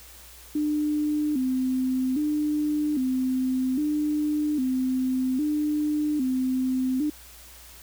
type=tone with vibrato; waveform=sine; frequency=278.2 Hz; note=C#4; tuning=6 cents sharp; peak=-22 dBFS; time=0.55-7.1 s; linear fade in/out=5 ms; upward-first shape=square; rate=0.62 Hz; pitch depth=130 cents each way; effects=added 60 Hz sine -51 dBFS peak until 7.82 s + white hiss -48 dBFS RMS until 7.82 s